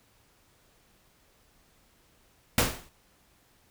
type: noise with exponential decay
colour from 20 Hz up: pink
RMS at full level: -19 dBFS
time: 2.58-2.89 s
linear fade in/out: 2 ms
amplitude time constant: 66 ms
effects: pink hiss -64 dBFS RMS until 3.7 s